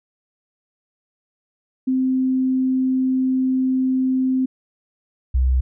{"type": "tone pair in turn", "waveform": "sine", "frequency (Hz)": [259.7, 64.07], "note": ["C4", "C2"], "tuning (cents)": [-13, -36], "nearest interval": "2 octaves", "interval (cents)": 2423, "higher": "first", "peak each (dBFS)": [-16, -14], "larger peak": "second", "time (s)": [[1.87, 4.46], [5.34, 5.61]], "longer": "first", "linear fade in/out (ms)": 10, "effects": []}